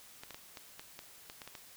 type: clicks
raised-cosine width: 0.2 ms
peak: -28 dBFS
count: 10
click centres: 0.235 / 0.307 / 0.345 / 0.572 / 0.795 / 0.991 / 1.299 / 1.418 / 1.476 / 1.552 s
effects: white hiss -56 dBFS RMS until 1.76 s